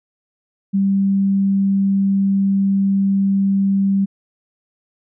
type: tone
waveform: sine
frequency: 196 Hz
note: G3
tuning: in tune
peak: -13 dBFS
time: 0.73-4.06 s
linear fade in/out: 20 ms
effects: none